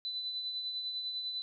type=tone with tremolo; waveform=sine; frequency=4000 Hz; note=B7; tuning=21 cents sharp; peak=-33 dBFS; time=0.05-1.42 s; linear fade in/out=0 ms; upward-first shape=triangle; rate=10 Hz; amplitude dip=45%; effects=none